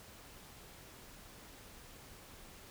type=silence; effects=pink hiss -55 dBFS RMS until 2.7 s